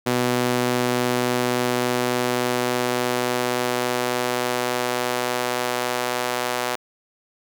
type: tone with high-pass filter sweep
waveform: sawtooth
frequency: 123.5 Hz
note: B2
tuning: in tune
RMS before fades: -23 dBFS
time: 0.06-6.76 s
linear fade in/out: 10 ms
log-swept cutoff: 250 to 600 Hz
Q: 0.91
effects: none